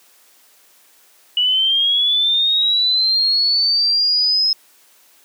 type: linear sweep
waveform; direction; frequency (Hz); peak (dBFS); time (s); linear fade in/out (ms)
sine; up; 2928 to 5160; -13; 1.37-4.53; 2
effects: white hiss -52 dBFS RMS until 5.24 s + high-pass 300 Hz 12 dB/octave